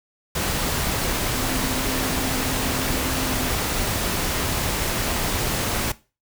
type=tone in noise; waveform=sine; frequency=259.9 Hz; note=C4; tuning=11 cents flat; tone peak=-30 dBFS; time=1.34-3.49 s; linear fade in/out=5 ms; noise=pink; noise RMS=-24 dBFS; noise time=0.35-5.92 s; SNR=-9 dB; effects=noise-tail reverb RT60 0.3 s tail -18 dB re dry